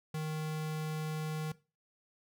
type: tone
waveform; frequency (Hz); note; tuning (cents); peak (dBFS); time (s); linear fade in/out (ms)
square; 155.56; D#3; 0; -35; 0.14-1.52; 5
effects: noise-tail reverb RT60 0.3 s tail -18 dB re dry